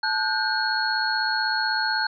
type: tone cluster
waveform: sine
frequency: 874 / 1459 / 1575 / 4312 Hz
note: A5 / F#6 / G6 / C#8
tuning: -12 / -25 / +8 / -49 cents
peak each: -27 dBFS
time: 0.03-2.07 s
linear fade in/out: 5 ms
effects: none